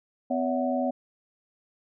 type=tone cluster; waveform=sine; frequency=254.4 / 565 / 653 / 740 Hz; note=C4 / C#5 / E5 / F#5; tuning=-48 / +33 / -17 / 0 cents; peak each=-27 / -30 / -32 / -31 dBFS; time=0.3-0.91 s; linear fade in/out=10 ms; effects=none